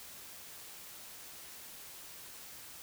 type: silence
effects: white hiss -50 dBFS RMS until 2.82 s